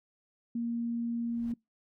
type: tone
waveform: sine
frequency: 234.3 Hz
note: A#3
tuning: 9 cents sharp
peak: -30 dBFS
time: 0.55-1.54 s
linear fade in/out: 5 ms
type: noise with exponential growth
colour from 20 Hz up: brown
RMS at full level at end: -45 dBFS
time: 1.15-1.52 s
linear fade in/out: 1 ms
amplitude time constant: 79 ms
effects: noise-tail reverb RT60 0.2 s tail -25 dB re dry